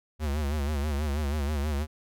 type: tone with vibrato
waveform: square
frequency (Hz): 73.42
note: D2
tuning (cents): 0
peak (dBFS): -27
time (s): 0.19-1.87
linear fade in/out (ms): 50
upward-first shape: sine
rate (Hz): 6.2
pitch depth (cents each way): 100
effects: none